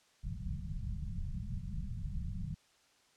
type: low-pass noise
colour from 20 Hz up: pink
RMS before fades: -39 dBFS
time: 0.23-2.55 s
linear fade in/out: 10 ms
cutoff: 200 Hz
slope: 96 dB/octave
effects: white hiss -68 dBFS RMS until 3.16 s + low-pass 7000 Hz 12 dB/octave